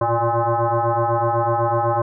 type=tone with frequency modulation; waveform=sine; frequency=113 Hz; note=A2; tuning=47 cents sharp; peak=-16 dBFS; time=0.01-2.02 s; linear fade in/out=5 ms; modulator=234 Hz; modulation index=4.4; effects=none